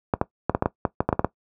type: clicks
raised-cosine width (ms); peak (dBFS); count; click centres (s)
1; -5; 12; 0.138 / 0.214 / 0.496 / 0.549 / 0.624 / 0.659 / 0.852 / 1.005 / 1.09 / 1.128 / 1.194 / 1.246
effects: noise-tail reverb RT60 0.1 s tail -18 dB re dry + high-pass 60 Hz 12 dB/octave